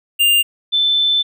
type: tone pair in turn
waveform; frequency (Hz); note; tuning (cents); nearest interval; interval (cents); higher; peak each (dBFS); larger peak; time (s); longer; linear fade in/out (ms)
square / sine; 2800 / 3528; F7 / A7; +4 / +4; major third; 400; second; -11 / -12; first; 0.19-0.43 / 0.72-1.23; second; 20
effects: none